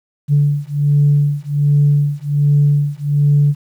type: beating tone pair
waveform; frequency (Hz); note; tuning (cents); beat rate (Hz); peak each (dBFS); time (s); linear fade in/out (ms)
sine; 144.3 / 145.6; D3 / D3; -30 / -15; 1.3; -13; 0.28-3.55; 50
effects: tanh soft clip ceiling -4 dBFS + 8-bit